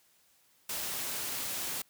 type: noise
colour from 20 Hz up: white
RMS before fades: -36 dBFS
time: 0.69-1.82 s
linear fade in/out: 5 ms
effects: white hiss -67 dBFS RMS until 1.89 s + high-pass 60 Hz 12 dB/octave